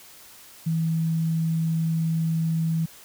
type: tone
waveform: sine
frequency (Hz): 162.6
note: E3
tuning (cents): -23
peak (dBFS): -21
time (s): 0.66-2.86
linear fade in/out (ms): 10
effects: white hiss -48 dBFS RMS until 3.04 s